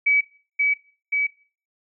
sine tone with echo, 2282 Hz, C#7, 50 cents sharp, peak -15 dBFS, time 0.06-0.21 s, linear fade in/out 10 ms, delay 530 ms, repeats 2, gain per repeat -2 dB, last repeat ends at 1.27 s, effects noise-tail reverb RT60 0.4 s tail -18 dB re dry

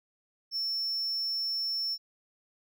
triangle tone, 5400 Hz, E8, 41 cents sharp, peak -28 dBFS, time 0.51-1.98 s, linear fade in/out 50 ms, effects none

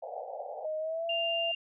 white band-pass noise, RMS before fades -40 dBFS, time 0.02-0.66 s, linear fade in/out 10 ms, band 480 to 800 Hz, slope 96 dB/octave
sine tone with pitch glide, 622.3 to 670.8 Hz, D#5 to E5, 0 to +30 cents, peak -31 dBFS, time 0.64-1.52 s, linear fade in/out 10 ms, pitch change +130 cents, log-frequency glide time 0.78-1.06 s
sine tone, 2796 Hz, F7, 1 cent sharp, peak -30 dBFS, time 1.09-1.55 s, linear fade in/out 5 ms
effects none

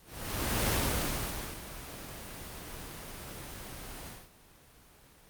pink noise with ADSR envelope, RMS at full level -28 dBFS, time 0.05-4.3 s, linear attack 630 ms, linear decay 910 ms, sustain -15 dB, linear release 230 ms, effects pink hiss -58 dBFS RMS until 5.29 s + Opus 24 kbps

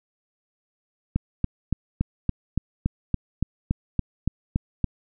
click train, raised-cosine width 5 ms, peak -9 dBFS, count 14, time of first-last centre 1.16-4.843 s, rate 3.53 Hz, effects none

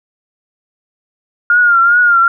sine tone with vibrato, 1410 Hz, F6, 16 cents sharp, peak -6 dBFS, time 1.5-2.28 s, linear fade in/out 2 ms, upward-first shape triangle, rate 2.5 Hz, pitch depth 73 cents each way, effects none

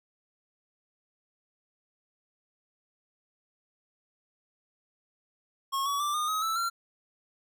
square tone with pitch steps, 1089 / 1131.3 / 1175.3 / 1220.9 / 1268.4 / 1317.7 / 1368.9 Hz, C#6 / C#6 / D6 / D#6 / D#6 / E6 / F6, -31 / +35 / +1 / -33 / +33 / -1 / -35 cents, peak -28 dBFS, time 5.72-6.7 s, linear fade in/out 20 ms, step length 140 ms, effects none

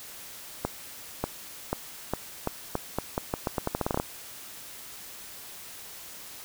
accelerating click train, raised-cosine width 1 ms, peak -12 dBFS, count 19, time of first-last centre 0.65-3.999 s, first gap 590 ms, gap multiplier 0.83, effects white hiss -44 dBFS RMS until 6.44 s

